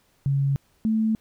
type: tone pair in turn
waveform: sine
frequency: 138.59 / 220 Hz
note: C#3 / A3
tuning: 0 / 0 cents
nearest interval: minor sixth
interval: 800 cents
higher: second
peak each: -19 dBFS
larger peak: neither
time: 0.26-0.56 / 0.85-1.15 s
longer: neither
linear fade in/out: 0 ms
effects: pink hiss -64 dBFS RMS until 1.2 s